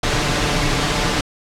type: noise with comb filter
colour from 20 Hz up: pink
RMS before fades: -18 dBFS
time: 0.03-1.21 s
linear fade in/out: 5 ms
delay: 6.8 ms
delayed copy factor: +0.5
effects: low-pass 6000 Hz 12 dB/octave